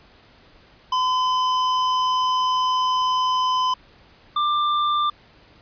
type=tone pair in turn; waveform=square; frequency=1017 / 1187.3 Hz; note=C6 / D6; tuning=-50 / +19 cents; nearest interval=minor third; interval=269 cents; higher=second; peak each=-19 dBFS; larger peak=neither; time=0.92-3.74 / 4.36-5.1 s; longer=first; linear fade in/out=5 ms; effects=pink hiss -52 dBFS RMS until 5.61 s + resampled to 11025 Hz